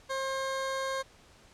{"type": "tone", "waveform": "20% pulse", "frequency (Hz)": 534, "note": "C5", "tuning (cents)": 35, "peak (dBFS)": -26, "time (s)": [0.09, 1.03], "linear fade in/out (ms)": 20, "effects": ["pink hiss -58 dBFS RMS until 1.53 s", "low-pass 8000 Hz 12 dB/octave"]}